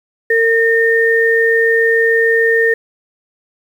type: tone pair together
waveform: sine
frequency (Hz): 456.7 / 1826.8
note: A#4 / A#6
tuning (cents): -36 / -36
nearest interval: 2 octaves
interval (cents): 2400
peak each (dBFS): -12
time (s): 0.3-2.74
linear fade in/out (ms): 5
effects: 7-bit